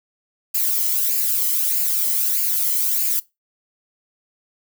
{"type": "noise with flanger", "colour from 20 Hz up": "violet", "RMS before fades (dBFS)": -20, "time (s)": [0.54, 3.2], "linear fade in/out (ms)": 10, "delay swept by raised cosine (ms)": [0.42, 0.99], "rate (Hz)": 1.6, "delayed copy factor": 0.6, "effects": ["noise-tail reverb RT60 0.2 s tail -20 dB re dry"]}